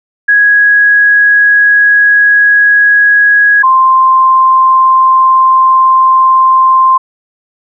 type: tone pair in turn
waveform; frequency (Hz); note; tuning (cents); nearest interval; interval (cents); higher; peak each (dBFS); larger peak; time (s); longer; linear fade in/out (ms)
sine; 1662 / 1047; G#6 / C6; +1 / +1; minor sixth; 800; first; -3; neither; 0.28-3.63 / 3.63-6.98; neither; 10
effects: none